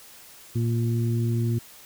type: harmonic tone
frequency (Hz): 116.54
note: A#2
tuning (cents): 0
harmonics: 1 / 2 / 3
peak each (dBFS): -22 / -30 / -33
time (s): 0.55-1.59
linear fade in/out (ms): 10
effects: white hiss -48 dBFS RMS until 1.85 s